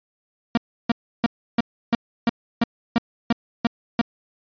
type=tone bursts; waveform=45% pulse; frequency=233.1 Hz; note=A#3; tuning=in tune; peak=-15 dBFS; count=11; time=0.55-4.014 s; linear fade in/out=2 ms; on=24 ms; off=320 ms; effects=resampled to 11025 Hz